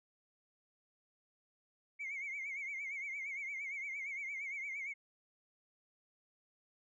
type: tone with vibrato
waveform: sine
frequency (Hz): 2200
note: C#7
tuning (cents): -14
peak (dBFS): -38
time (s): 1.99-4.94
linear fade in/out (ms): 20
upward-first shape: triangle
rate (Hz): 8.7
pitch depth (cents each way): 110
effects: tanh soft clip ceiling -36 dBFS

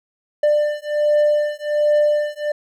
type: beating tone pair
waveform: triangle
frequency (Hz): 594 / 595.3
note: D5 / D5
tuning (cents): +20 / +23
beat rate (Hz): 1.3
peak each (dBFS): -16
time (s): 0.43-2.52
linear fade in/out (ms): 5
effects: none

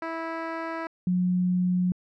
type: tone pair in turn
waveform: 10% pulse / sine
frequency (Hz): 327.6 / 180.81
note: E4 / F#3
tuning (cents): -11 / -40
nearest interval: minor seventh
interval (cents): 1029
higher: first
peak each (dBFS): -21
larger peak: neither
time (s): 0.02-0.87 / 1.07-1.92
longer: neither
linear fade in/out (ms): 2
effects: low-pass 2000 Hz 12 dB/octave

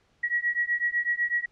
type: beating tone pair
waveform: sine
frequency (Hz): 1912 / 1920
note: A#6 / B6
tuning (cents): +43 / -49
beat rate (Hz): 8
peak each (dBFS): -27 / -27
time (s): 0.23-1.46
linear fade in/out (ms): 10
effects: pink hiss -66 dBFS RMS until 1.51 s + low-pass 5000 Hz 12 dB/octave

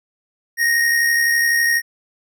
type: tone with amplitude modulation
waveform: square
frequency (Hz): 1864.7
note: A#6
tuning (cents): 0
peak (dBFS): -13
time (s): 0.57-1.82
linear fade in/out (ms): 50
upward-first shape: sine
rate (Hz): 71.9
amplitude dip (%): 40
effects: none

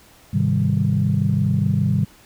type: chord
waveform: sine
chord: Ab major seventh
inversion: none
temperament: equal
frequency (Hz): 103.83 / 130.81 / 155.56 / 196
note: Ab2 / C3 / Eb3 / G3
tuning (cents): 0 / 0 / 0 / 0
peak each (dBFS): -21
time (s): 0.33-2.05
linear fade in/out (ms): 10
effects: tanh soft clip ceiling -7 dBFS + pink hiss -50 dBFS RMS until 2.25 s

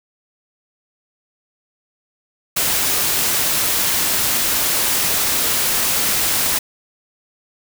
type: noise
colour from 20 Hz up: white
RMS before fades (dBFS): -18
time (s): 2.56-6.59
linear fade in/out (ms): 10
effects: none

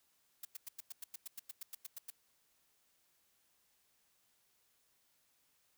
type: noise bursts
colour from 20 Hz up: blue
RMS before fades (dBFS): -45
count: 15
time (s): 0.43-2.103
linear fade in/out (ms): 5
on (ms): 21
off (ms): 97
effects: white hiss -75 dBFS RMS until 5.77 s

